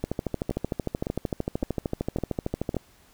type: two click trains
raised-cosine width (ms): 2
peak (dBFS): -13 / -15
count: 37 / 5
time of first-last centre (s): 0.04-2.767 / 0.51-2.745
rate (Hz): 13.2 / 1.79
effects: pink hiss -58 dBFS RMS until 3.13 s